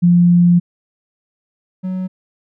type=tone pair in turn; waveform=sine / triangle; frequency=174.61 / 185.68 Hz; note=F3 / F#3; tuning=0 / +6 cents; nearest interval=minor second; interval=106 cents; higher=second; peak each=-7 / -17 dBFS; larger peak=first; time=0.02-0.6 / 1.83-2.08 s; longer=first; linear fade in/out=20 ms; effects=none